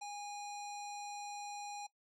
square tone with low-pass filter, 820 Hz, G#5, 22 cents flat, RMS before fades -45 dBFS, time 0.01-1.87 s, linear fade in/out 10 ms, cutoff 6900 Hz, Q 2.7, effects noise-tail reverb RT60 0.1 s tail -19 dB re dry

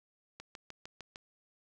click train, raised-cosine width 0.2 ms, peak -28 dBFS, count 6, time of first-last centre 0.4-1.159 s, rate 6.59 Hz, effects none

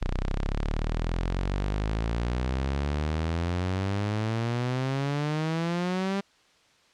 sawtooth exponential sweep, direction up, 30 to 199.6 Hz, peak -22 dBFS, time 0.01-6.21 s, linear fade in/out 10 ms, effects white hiss -61 dBFS RMS until 6.93 s + low-pass 5000 Hz 12 dB/octave

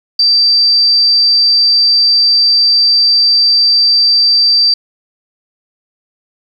sine tone, 4673 Hz, D8, 9 cents flat, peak -6 dBFS, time 0.19-4.74 s, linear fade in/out 5 ms, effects 7-bit

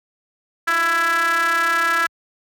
square ring-modulated tone, 164.81 Hz, E3, in tune, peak -14 dBFS, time 0.67-2.07 s, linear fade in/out 10 ms, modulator 1500 Hz, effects high-pass 60 Hz 12 dB/octave

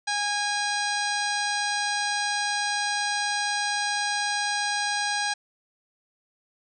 harmonic tone with a mistuned harmonic, 821 Hz, G#5, 20 cents flat, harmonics 1 / 2 / 3 / 4 / 5 / 6 / 7 / 8 / 10, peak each -29 / -29 / -36 / -38 / -33 / -35 / -37 / -39 / -38 dBFS, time 0.07-5.34 s, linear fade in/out 10 ms, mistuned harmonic 5, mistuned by -31 cents, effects none

